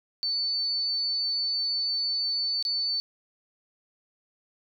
sine tone with dropouts, 4503 Hz, C#8, 26 cents sharp, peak -25 dBFS, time 0.23-3 s, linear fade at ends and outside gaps 0 ms, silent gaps 2.626-2.651 s, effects none

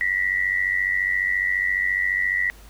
sine tone with amplitude modulation, 1944 Hz, B6, 28 cents flat, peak -16 dBFS, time 0.01-2.5 s, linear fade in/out 0 ms, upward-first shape sine, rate 94.5 Hz, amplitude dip 80%, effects added 50 Hz sine -44 dBFS peak until 2.69 s + pink hiss -50 dBFS RMS until 2.69 s

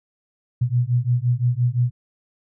sine beating tone pair, 119.6 / 125.4 Hz, A#2 / B2, +45 / +27 cents, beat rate 5.8 Hz, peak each -20 dBFS, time 0.61-1.91 s, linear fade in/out 10 ms, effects none

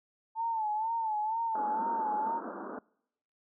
sine tone with vibrato, 882 Hz, A5, 4 cents sharp, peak -29 dBFS, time 0.35-2.41 s, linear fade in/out 50 ms, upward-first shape sine, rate 2.1 Hz, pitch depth 80 cents each way
pink band-pass noise, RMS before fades -41 dBFS, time 1.55-2.79 s, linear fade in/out 2 ms, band 200 to 1500 Hz, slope 96 dB/octave
effects noise-tail reverb RT60 0.8 s tail -26 dB re dry

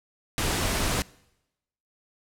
pink noise, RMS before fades -26 dBFS, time 0.38-1.02 s, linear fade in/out 0 ms, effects noise-tail reverb RT60 0.9 s tail -23 dB re dry + low-pass 12000 Hz 12 dB/octave

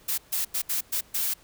blue noise bursts at uneven times, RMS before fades -27 dBFS, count 6, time 0.08-0.18 / 0.32-0.45 / 0.54-0.62 / 0.69-0.81 / 0.92-1.01 / 1.14-1.34 s, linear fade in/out 10 ms, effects pink hiss -56 dBFS RMS until 1.43 s

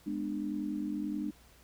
sine chord, G# diminished, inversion none, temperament just, 207.7 / 249.2 / 299 Hz, G#3 / B3 / D4, 0 / +16 / +31 cents, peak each -37 / -40 / -35 dBFS, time 0.06-1.31 s, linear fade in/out 10 ms, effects added 60 Hz sine -62 dBFS peak until 1.63 s + pink hiss -61 dBFS RMS until 1.63 s

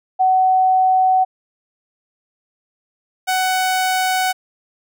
sine / sawtooth tone pair in turn, 750 / 746.6 Hz, F#5 / F#5, +23 / +15 cents, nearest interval unison, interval 8 cents, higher first, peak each -11 / -12 dBFS, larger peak first, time 0.19-1.25 / 3.27-4.33 s, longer neither, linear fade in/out 20 ms, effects none

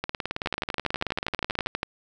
two click trains, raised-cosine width 0.3 ms, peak -10 / -12 dBFS, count 18 / 31, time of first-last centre 0.46-1.831 / 0.04-1.662 s, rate 12.4 / 18.5 Hz, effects none

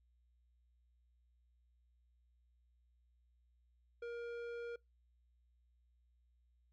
square tone with low-pass filter, 472 Hz, A#4, 22 cents sharp, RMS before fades -45 dBFS, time 4.02-4.76 s, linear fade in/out 5 ms, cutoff 2100 Hz, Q 0.7, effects noise-tail reverb RT60 0.2 s tail -26 dB re dry + added 60 Hz sine -70 dBFS peak until 6.72 s

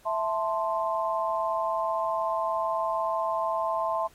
sine chord, A minor, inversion second, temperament equal, 659.3 / 880 / 1046.5 Hz, E5 / A5 / C6, 0 / 0 / 0 cents, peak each -29 / -31 / -29 dBFS, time 0.05-4.08 s, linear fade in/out 20 ms, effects pink hiss -59 dBFS RMS until 4.14 s + AAC 48 kbps

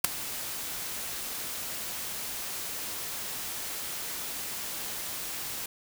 white noise with ADSR envelope, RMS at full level -18 dBFS, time 0.04-5.66 s, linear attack 6 ms, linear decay 7 ms, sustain -18 dB, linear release 4 ms, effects none

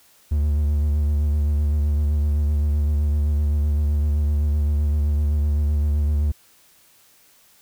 triangle tone with vibrato, 73.9 Hz, D2, 11 cents sharp, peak -15 dBFS, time 0.31-6.32 s, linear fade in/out 10 ms, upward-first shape sine, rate 7.8 Hz, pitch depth 36 cents each way, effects white hiss -55 dBFS RMS until 7.61 s

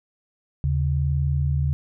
sine tone pair together, 77.78 / 138.59 Hz, D#2 / C#3, 0 / 0 cents, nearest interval minor seventh, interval 1000 cents, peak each -22 dBFS, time 0.64-1.73 s, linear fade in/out 0 ms, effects none

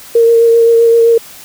sine tone with vibrato, 462.1 Hz, A#4, 15 cents flat, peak -4 dBFS, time 0.15-1.18 s, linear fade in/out 5 ms, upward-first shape sine, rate 7.7 Hz, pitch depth 15 cents each way, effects white hiss -34 dBFS RMS until 1.44 s

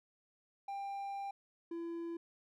triangle tone pair in turn, 794 / 336.8 Hz, G5 / E4, +22 / +37 cents, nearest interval octave + minor third, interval 1485 cents, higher first, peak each -37 / -37 dBFS, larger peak neither, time 0.68-1.31 / 1.71-2.17 s, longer first, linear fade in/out 5 ms, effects none

